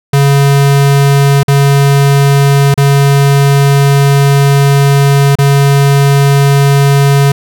square tone with dropouts, 140 Hz, C#3, 18 cents sharp, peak -5 dBFS, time 0.13-7.32 s, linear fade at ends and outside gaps 5 ms, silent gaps 1.432-1.48 / 2.742-2.776 / 5.355-5.386 s, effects none

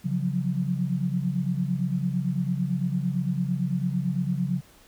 sine tone cluster, 138.5 / 175.6 / 184.5 Hz, C#3 / F3 / F#3, -1 / +10 / -5 cents, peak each -28 dBFS, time 0.04-4.61 s, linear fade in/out 20 ms, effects pink hiss -55 dBFS RMS until 4.87 s

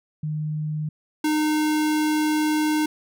sine / square tone pair in turn, 153 / 306 Hz, D#3 / D#4, -29 / -29 cents, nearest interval octave, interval 1200 cents, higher second, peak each -24 / -20 dBFS, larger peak second, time 0.23-0.89 / 1.24-2.86 s, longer second, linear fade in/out 5 ms, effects none

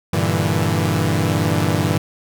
sawtooth chord, E half-diminished seventh, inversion first, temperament equal, 98 / 116.54 / 146.83 / 164.81 Hz, G2 / Bb2 / D3 / E3, 0 / 0 / 0 / 0 cents, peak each -17 / -19 / -19 / -17 dBFS, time 0.13-1.98 s, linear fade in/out 5 ms, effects none

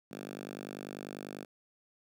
5% pulse tone with high-pass filter, 50.1 Hz, G1, 38 cents sharp, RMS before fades -44 dBFS, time 0.11-1.45 s, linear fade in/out 5 ms, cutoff 210 Hz, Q 1.5, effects none

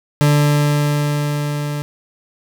40% pulse tone with level ramp, 146.83 Hz, D3, in tune, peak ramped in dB -9 to -20 dBFS, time 0.21-1.82 s, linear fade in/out 0 ms, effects none

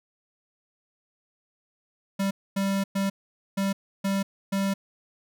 square tone bursts at uneven times, 196 Hz, G3, in tune, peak -24 dBFS, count 6, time 2.19-2.31 / 2.56-2.84 / 2.95-3.1 / 3.57-3.73 / 4.04-4.23 / 4.52-4.74 s, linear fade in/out 10 ms, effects none

